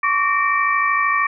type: tone cluster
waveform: sine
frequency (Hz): 1100 / 1153 / 1835 / 2322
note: C#6 / D6 / A#6 / D7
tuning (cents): -14 / -32 / -28 / -20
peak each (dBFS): -25 / -18 / -21 / -22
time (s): 0.03-1.27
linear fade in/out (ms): 5
effects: none